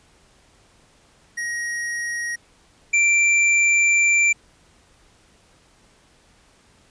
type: tone pair in turn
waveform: square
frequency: 1887 / 2353 Hz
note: A#6 / D7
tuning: +21 / +3 cents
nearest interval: major third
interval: 382 cents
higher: second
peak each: -25 / -15 dBFS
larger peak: second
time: 1.37-2.36 / 2.93-4.33 s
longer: second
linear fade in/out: 10 ms
effects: pink hiss -56 dBFS RMS until 6.9 s + resampled to 22050 Hz